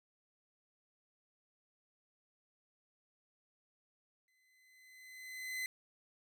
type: tone with exponential growth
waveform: 40% pulse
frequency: 2034 Hz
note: C7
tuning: 50 cents flat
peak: -35 dBFS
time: 4.28-5.66 s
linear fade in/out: 1 ms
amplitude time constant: 300 ms
effects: none